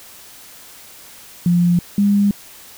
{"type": "tone pair in turn", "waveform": "sine", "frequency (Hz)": [174.61, 202.4], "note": ["F3", "G#3"], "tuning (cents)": [0, -44], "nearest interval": "minor third", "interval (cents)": 256, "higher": "second", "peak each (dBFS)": -11, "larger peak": "neither", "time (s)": [[1.46, 1.79], [1.98, 2.31]], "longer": "neither", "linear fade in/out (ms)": 2, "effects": ["white hiss -41 dBFS RMS until 2.77 s"]}